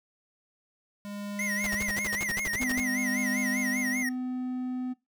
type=tone with tremolo; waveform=square; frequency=203.8 Hz; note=G#3; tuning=32 cents flat; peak=-34 dBFS; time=1.05-4.03 s; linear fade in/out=0 ms; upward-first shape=sine; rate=0.54 Hz; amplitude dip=75%
type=tone with vibrato; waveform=square; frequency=2000 Hz; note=B6; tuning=21 cents sharp; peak=-30 dBFS; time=1.39-4.09 s; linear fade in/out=2 ms; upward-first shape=sine; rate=5.1 Hz; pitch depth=140 cents each way
type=noise bursts; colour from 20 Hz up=pink; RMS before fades=-35 dBFS; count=15; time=1.64-2.801 s; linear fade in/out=0 ms; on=27 ms; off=54 ms
type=tone; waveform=triangle; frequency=253 Hz; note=B3; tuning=42 cents sharp; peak=-28 dBFS; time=2.59-4.94 s; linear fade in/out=20 ms
effects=noise-tail reverb RT60 0.2 s tail -19 dB re dry